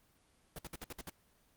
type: noise bursts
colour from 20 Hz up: pink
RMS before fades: -44 dBFS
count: 7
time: 0.56-1.097 s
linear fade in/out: 2 ms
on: 27 ms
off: 58 ms
effects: pink hiss -70 dBFS RMS until 1.56 s + Opus 24 kbps